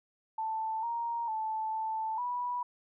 sine tone with pitch steps, 883 / 935 / 876 / 881 / 979 Hz, A5 / A#5 / A5 / A5 / B5, +6 / +5 / -8 / +2 / -15 cents, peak -31 dBFS, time 0.38-2.63 s, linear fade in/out 5 ms, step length 450 ms, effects none

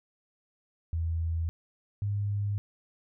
sine tone pair in turn, 82.41 / 101.99 Hz, E2 / G#2, 0 / -31 cents, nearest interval major third, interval 369 cents, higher second, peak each -27 dBFS, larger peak neither, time 0.93-1.49 / 2.02-2.58 s, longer neither, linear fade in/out 0 ms, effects none

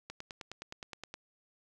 click train, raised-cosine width 0.2 ms, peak -25 dBFS, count 11, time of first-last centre 0.1-1.141 s, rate 9.61 Hz, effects none

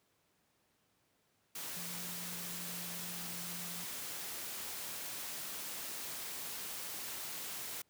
sine tone in noise, 174.61 Hz, F3, in tune, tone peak -49 dBFS, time 1.76-3.84 s, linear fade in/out 5 ms, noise white, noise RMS -43 dBFS, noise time 1.55-7.82 s, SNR -9 dB, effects pink hiss -75 dBFS RMS until 7.89 s + high-pass 100 Hz 12 dB/octave

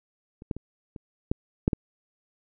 clicks, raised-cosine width 3 ms, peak -30 / -15 / -24 / -26 / -11 / -7 / -12 dBFS, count 7, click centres 0.421 / 0.512 / 0.566 / 0.962 / 1.315 / 1.679 / 1.732 s, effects none

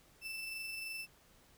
35% pulse tone with amplitude modulation, 2651 Hz, E7, 9 cents sharp, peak -38 dBFS, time 0.21-1.07 s, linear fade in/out 50 ms, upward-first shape sine, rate 23.1 Hz, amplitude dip 30%, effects pink hiss -65 dBFS RMS until 1.57 s

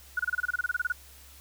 sine tone bursts, 1464 Hz, F#6, 19 cents flat, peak -24 dBFS, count 15, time 0.17-0.923 s, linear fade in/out 5 ms, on 25 ms, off 27 ms, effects added 68 Hz sine -53 dBFS peak until 1.4 s + white hiss -53 dBFS RMS until 1.4 s

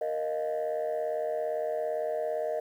sine chord, Bb suspended fourth, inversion none, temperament just, 466.2 / 621.6 / 699.2 Hz, Bb4 / Eb5 / F5, 0 / -2 / +2 cents, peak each -32 / -29 / -35 dBFS, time 0.01-2.6 s, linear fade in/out 5 ms, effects tanh soft clip ceiling -24 dBFS + 10-bit

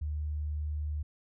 sine tone, 75.2 Hz, D2, 42 cents sharp, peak -31 dBFS, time 0.01-1.03 s, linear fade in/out 10 ms, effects none

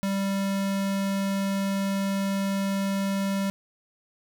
square tone, 196.1 Hz, G3, 1 cent sharp, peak -25 dBFS, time 0.03-3.5 s, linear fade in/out 0 ms, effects none

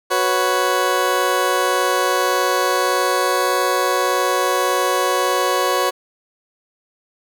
20% pulse chord, F# suspended fourth, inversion none, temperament just, 370 / 493.3 / 555 Hz, F#4 / B4 / C#5, 0 / -2 / +2 cents, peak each -16 dBFS, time 0.1-5.91 s, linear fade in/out 20 ms, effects none

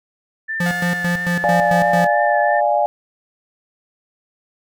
sine tone with vibrato, 1760 Hz, A6, in tune, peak -21 dBFS, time 0.48-2.61 s, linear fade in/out 20 ms, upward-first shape triangle, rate 3 Hz, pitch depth 32 cents each way
square tone with tremolo, 174.61 Hz, F3, in tune, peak -18 dBFS, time 0.6-2.07 s, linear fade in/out 5 ms, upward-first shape square, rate 4.5 Hz, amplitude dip 75%
sawtooth tone with exponential decay, 713 Hz, F5, 36 cents sharp, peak -21 dBFS, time 0.66-2.6 s, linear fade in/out 0 ms, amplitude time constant 420 ms
sine chord, D diminished, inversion none, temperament equal with one note detuned, 589.4 / 698.5 / 830.6 Hz, D5 / F5 / Ab5, +6 / 0 / 0 cents, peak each -18 dBFS, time 1.44-2.86 s, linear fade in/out 0 ms
effects none

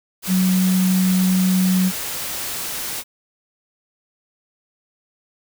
sine tone in noise, 185.7 Hz, F#3, 7 cents sharp, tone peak -14 dBFS, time 0.27-1.92 s, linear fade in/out 50 ms, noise white, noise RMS -27 dBFS, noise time 0.22-3.04 s, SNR +10 dB, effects none

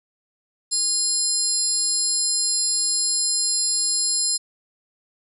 sine tone cluster, 4199 / 5100 / 7350 / 10590 Hz, C8 / D#8 / A#8 / E9, +5 / +42 / -25 / +7 cents, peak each -26 / -24 / -24 / -26 dBFS, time 0.71-4.38 s, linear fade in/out 20 ms, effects none

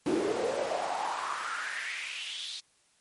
brown noise with high-pass filter sweep, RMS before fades -33 dBFS, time 0.06-2.6 s, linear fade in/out 2 ms, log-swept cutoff 320 to 4100 Hz, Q 4.9, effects white hiss -67 dBFS RMS until 3 s + MP3 48 kbps

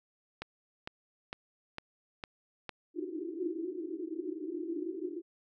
click train, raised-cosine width 0.3 ms, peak -22 dBFS, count 6, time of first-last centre 0.42-2.693 s, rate 2.2 Hz
white band-pass noise, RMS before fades -38 dBFS, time 2.94-5.22 s, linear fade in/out 50 ms, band 310 to 370 Hz, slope 96 dB/octave
effects none

